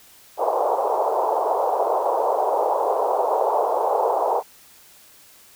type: band-pass noise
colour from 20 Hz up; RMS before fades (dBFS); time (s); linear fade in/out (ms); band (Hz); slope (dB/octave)
white; -21; 0.37-4.43; 50; 420 to 960; 48
effects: white hiss -50 dBFS RMS until 5.55 s